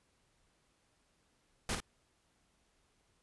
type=noise with echo; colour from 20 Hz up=pink; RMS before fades=-35 dBFS; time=1.69-1.75 s; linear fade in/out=2 ms; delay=53 ms; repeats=1; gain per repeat=-6 dB; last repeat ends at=1.803 s; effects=pink hiss -74 dBFS RMS until 3.22 s + resampled to 24000 Hz